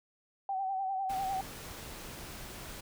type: tone with vibrato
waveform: sine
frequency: 770 Hz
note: G5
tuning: 31 cents flat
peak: -31 dBFS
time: 0.49-1.41 s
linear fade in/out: 2 ms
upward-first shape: sine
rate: 10 Hz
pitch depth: 49 cents each way
type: noise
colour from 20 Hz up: pink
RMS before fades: -45 dBFS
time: 1.09-2.81 s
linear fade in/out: 10 ms
effects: none